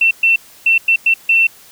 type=tone bursts at uneven times; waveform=sine; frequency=2693 Hz; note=E7; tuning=36 cents sharp; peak=-8 dBFS; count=6; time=0.01-0.11 / 0.23-0.36 / 0.66-0.78 / 0.88-0.96 / 1.06-1.14 / 1.29-1.47 s; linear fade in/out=5 ms; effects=white hiss -43 dBFS RMS until 1.71 s

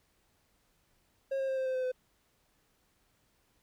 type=tone with pitch steps; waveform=triangle; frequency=541 / 535.4 / 529.9 / 524.4 / 519 / 513.6 / 508.3 Hz; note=C#5 / C5 / C5 / C5 / C5 / C5 / B4; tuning=-42 / +40 / +22 / +4 / -14 / -32 / +50 cents; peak=-28 dBFS; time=1.31-1.919 s; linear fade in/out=10 ms; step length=87 ms; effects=pink hiss -72 dBFS RMS until 3.62 s

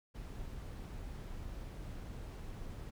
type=noise; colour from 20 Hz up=brown; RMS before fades=-45 dBFS; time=0.14-2.91 s; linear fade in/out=20 ms; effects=none

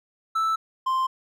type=tone pair in turn; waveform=triangle; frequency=1318 / 1046.1 Hz; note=E6 / C6; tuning=-1 / -1 cents; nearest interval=major third; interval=400 cents; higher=first; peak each=-19 dBFS; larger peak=neither; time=0.35-0.56 / 0.86-1.07 s; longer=neither; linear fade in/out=10 ms; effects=none

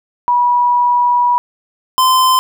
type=tone pair in turn; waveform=sine / square; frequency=972 / 1031.3 Hz; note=B5 / C6; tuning=-28 / -25 cents; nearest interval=minor second; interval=103 cents; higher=second; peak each=-9 dBFS; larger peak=neither; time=0.28-1.38 / 1.98-2.39 s; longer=first; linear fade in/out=0 ms; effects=none

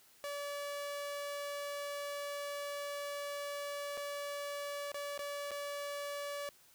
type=tone with dropouts; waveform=sawtooth; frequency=574 Hz; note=D5; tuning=40 cents flat; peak=-35 dBFS; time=0.24-6.49 s; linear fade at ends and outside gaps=0 ms; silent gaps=3.972-3.976 / 4.918-4.944 / 5.177-5.192 / 5.509-5.516 s; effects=white hiss -64 dBFS RMS until 6.74 s

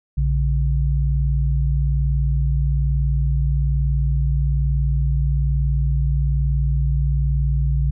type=tone pair together; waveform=sine; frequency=58.86 / 140 Hz; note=A#1 / C#3; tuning=+17 / +18 cents; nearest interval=octave + minor third; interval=1501 cents; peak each=-17 / -21 dBFS; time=0.17-7.91 s; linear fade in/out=10 ms; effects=none

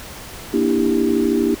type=chord; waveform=sine; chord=E half-diminished seventh; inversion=second; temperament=just; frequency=237.3 / 296.7 / 329.6 / 395.6 Hz; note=Bb3 / D4 / E4 / G4; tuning=+31 / +18 / 0 / +16 cents; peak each=-20 dBFS; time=0.53-1.55 s; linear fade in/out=10 ms; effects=pink hiss -35 dBFS RMS until 1.6 s

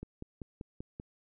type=click train; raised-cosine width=3 ms; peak=-28 dBFS; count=6; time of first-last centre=0.03-0.999 s; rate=5.16 Hz; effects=none

